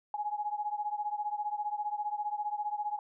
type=beating tone pair; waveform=sine; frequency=830.6 / 845.6 Hz; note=G#5 / G#5; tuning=0 / +31 cents; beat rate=15 Hz; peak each=-34 / -36 dBFS; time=0.14-2.99 s; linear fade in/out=2 ms; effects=none